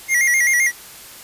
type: tone with vibrato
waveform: square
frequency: 2028 Hz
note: B6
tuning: 45 cents sharp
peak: -14 dBFS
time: 0.08-0.72 s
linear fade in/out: 50 ms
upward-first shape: square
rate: 7.7 Hz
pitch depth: 79 cents each way
effects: white hiss -39 dBFS RMS until 1.23 s + resampled to 32000 Hz